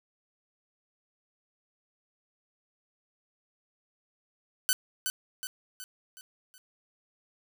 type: tone with echo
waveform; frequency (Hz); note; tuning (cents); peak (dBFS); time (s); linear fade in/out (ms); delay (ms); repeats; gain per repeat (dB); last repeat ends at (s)
5% pulse; 1505; F#6; +29; -11; 4.69-4.73; 0; 370; 5; -6; 6.58
effects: none